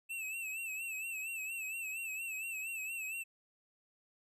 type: tone with vibrato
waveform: square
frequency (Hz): 2637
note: E7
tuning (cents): 0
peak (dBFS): -39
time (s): 0.09-3.24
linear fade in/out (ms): 20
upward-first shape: sine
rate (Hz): 4.3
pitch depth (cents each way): 72
effects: none